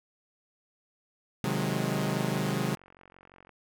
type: chord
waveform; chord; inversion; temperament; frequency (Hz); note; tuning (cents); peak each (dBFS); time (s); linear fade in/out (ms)
sawtooth; Ab dominant seventh; first; equal with one note detuned; 130.81 / 155.56 / 182.87 / 207.7; C3 / Eb3 / Gb3 / Ab3; 0 / 0 / -20 / 0; -29; 1.44-2.75; 0
type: click train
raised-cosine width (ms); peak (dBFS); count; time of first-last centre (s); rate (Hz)
0.5; -38; 57; 2.27-3.493; 45.8
effects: none